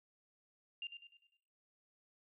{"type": "tone with echo", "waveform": "sine", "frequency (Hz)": 2794, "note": "F7", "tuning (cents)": 0, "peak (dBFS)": -40, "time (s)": [0.82, 0.87], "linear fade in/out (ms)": 2, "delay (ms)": 100, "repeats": 5, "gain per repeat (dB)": -7, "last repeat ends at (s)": 1.37, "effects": ["noise-tail reverb RT60 0.9 s tail -20 dB re dry"]}